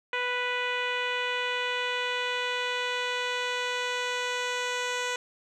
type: tone with low-pass filter sweep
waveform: 10% pulse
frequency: 493.9 Hz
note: B4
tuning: in tune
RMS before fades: -30 dBFS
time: 0.13-5.16 s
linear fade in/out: 2 ms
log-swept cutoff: 2600 to 6000 Hz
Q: 1.6
effects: none